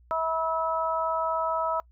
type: harmonic tone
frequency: 324.1 Hz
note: E4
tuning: 29 cents flat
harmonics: 2 / 3 / 4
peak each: -29 / -29 / -29 dBFS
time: 0.11-1.8 s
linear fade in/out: 0 ms
effects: noise-tail reverb RT60 0.1 s tail -25 dB re dry + added 60 Hz sine -54 dBFS peak until 1.91 s